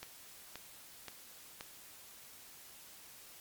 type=click train; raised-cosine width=0.2 ms; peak=-26 dBFS; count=4; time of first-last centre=0.03-1.609 s; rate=1.9 Hz; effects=white hiss -55 dBFS RMS until 3.4 s + MP3 96 kbps